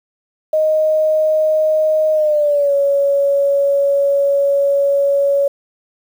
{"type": "tone with pitch glide", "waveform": "sine", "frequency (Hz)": [622.3, 560.8], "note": ["D#5", "C#5"], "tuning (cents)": [0, 20], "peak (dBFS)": -11, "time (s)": [0.53, 5.48], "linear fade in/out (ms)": 5, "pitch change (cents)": -180, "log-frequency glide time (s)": [2.13, 2.73], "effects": ["7-bit"]}